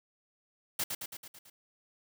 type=noise with echo; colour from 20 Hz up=white; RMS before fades=-32 dBFS; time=0.79-0.84 s; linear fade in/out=5 ms; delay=110 ms; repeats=6; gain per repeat=-4 dB; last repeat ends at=1.5 s; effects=none